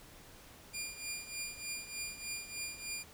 15% pulse tone with tremolo, 2400 Hz, D7, 37 cents sharp, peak -30 dBFS, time 0.73-3.04 s, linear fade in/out 20 ms, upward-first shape triangle, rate 3.3 Hz, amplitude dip 80%, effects pink hiss -56 dBFS RMS until 3.13 s

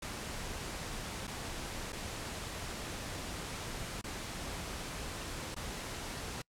pink noise with dropouts, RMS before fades -41 dBFS, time 0.02-6.42 s, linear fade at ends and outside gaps 5 ms, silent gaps 1.271-1.276 / 1.923-1.928 / 4.014-4.04 / 5.546-5.563 s, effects noise-tail reverb RT60 0.1 s tail -26 dB re dry + low-pass 10000 Hz 12 dB/octave

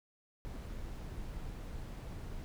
brown noise, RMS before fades -43 dBFS, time 0.45-2.44 s, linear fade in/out 0 ms, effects none

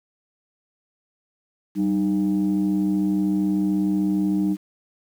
sine tone pair together, 192.7 / 305.9 Hz, G3 / D#4, -29 / -29 cents, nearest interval minor sixth, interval 800 cents, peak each -20 dBFS, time 1.75-4.57 s, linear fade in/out 50 ms, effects tanh soft clip ceiling -14 dBFS + 8-bit

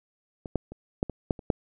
clicks, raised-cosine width 2 ms, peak -23 / -11 / -27 / -11 / -20 / -10 / -28 / -8 dBFS, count 8, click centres 0.458 / 0.557 / 0.72 / 1.029 / 1.097 / 1.308 / 1.392 / 1.502 s, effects none

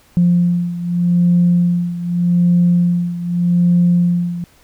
sine beating tone pair, 174.61 / 175.44 Hz, F3 / F3, 0 / +8 cents, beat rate 0.83 Hz, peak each -12 / -16 dBFS, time 0.17-4.44 s, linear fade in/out 0 ms, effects tanh soft clip ceiling -4 dBFS + pink hiss -51 dBFS RMS until 4.63 s

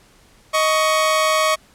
sawtooth tone pair together, 626.3 / 1116 Hz, D#5 / C#6, +11 / +11 cents, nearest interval minor seventh, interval 1000 cents, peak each -14 dBFS, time 0.53-1.56 s, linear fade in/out 20 ms, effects pink hiss -52 dBFS RMS until 1.74 s + low-pass 11000 Hz 12 dB/octave

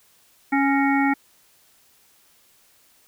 harmonic tone with a mistuned harmonic, 277.2 Hz, C#4, in tune, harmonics 1 / 3 / 5 / 7 / 8, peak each -19 / -23 / -29 / -27 / -28 dBFS, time 0.52-1.14 s, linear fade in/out 10 ms, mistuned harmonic 7, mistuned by -62 cents, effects white hiss -58 dBFS RMS until 3.07 s

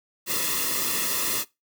white noise with comb filter, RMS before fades -26 dBFS, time 0.26-1.45 s, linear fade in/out 50 ms, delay 1.3 ms, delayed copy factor -0.9, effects noise-tail reverb RT60 0.2 s tail -20 dB re dry

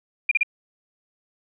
sine tone bursts, 2411 Hz, D7, 45 cents sharp, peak -15 dBFS, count 3, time 0.29-0.432 s, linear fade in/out 5 ms, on 24 ms, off 35 ms, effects none

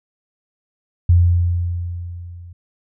sine tone with level ramp, 87.1 Hz, F2, 4 cents flat, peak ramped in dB -7 to -35 dBFS, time 1.09-2.53 s, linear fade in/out 5 ms, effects none

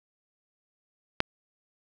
click, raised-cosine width 0.3 ms, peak -6 dBFS, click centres 1.204 s, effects none

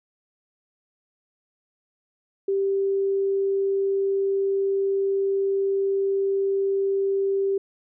sine tone, 392 Hz, G4, in tune, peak -20 dBFS, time 2.48-7.58 s, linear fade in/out 5 ms, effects none

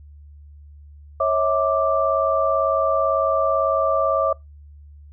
sine tone cluster, 548 / 646 / 1176 Hz, C#5 / E5 / D6, -20 / -35 / +2 cents, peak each -21 dBFS, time 1.2-4.33 s, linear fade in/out 5 ms, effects noise-tail reverb RT60 0.2 s tail -25 dB re dry + added 73 Hz sine -41 dBFS peak until 5.12 s

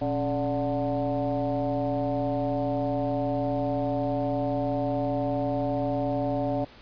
sine tone with frequency modulation, 428.4 Hz, A4, 46 cents flat, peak -24 dBFS, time 0.01-6.65 s, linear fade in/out 10 ms, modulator 153 Hz, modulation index 2.1, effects pink hiss -50 dBFS RMS until 6.81 s + resampled to 11025 Hz

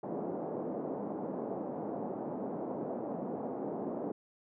pink band-pass noise, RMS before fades -38 dBFS, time 0.03-4.12 s, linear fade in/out 5 ms, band 200 to 750 Hz, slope 24 dB/octave, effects none

